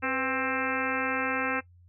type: harmonic tone with a mistuned harmonic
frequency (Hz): 264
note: C4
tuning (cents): +16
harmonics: 1 / 2 / 3 / 4 / 5 / 6 / 7 / 8 / 9 / 10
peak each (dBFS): -34 / -35 / -37 / -37 / -34 / -34 / -38 / -38 / -38 / -37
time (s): 0.02-1.61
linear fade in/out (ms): 20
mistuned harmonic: 2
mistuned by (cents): -73
effects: noise-tail reverb RT60 0.1 s tail -18 dB re dry + added 88 Hz sine -53 dBFS peak until 1.88 s